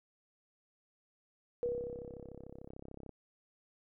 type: tone with exponential decay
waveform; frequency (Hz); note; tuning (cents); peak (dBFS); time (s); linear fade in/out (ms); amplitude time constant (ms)
sine; 482.9; B4; -39; -30; 1.63-2.69; 0; 230
type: click train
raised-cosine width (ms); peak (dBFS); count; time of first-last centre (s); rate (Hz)
2; -34; 49; 1.66-3.093; 33.5
effects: none